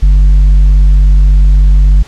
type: tone with tanh clipping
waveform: triangle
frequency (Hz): 48.24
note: G1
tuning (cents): -27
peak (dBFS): -3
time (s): 0.02-2.03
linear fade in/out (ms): 10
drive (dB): 9
effects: pink hiss -36 dBFS RMS until 2.07 s + low-pass 7000 Hz 12 dB/octave